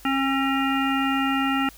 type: harmonic tone with a mistuned harmonic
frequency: 270.7 Hz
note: C#4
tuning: 41 cents flat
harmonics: 1 / 3 / 5 / 7 / 9 / 10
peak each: -23 / -28 / -27 / -31 / -34 / -31 dBFS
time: 0.05-1.69 s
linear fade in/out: 2 ms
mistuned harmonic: 10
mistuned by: +59 cents
effects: added 50 Hz sine -49 dBFS peak until 1.77 s + white hiss -49 dBFS RMS until 1.77 s